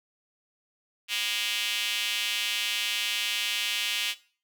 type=tone with high-pass filter; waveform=square; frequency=110 Hz; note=A2; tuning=in tune; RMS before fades=-29 dBFS; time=1.08-4.15 s; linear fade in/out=50 ms; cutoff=2800 Hz; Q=3.3; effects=noise-tail reverb RT60 0.4 s tail -17 dB re dry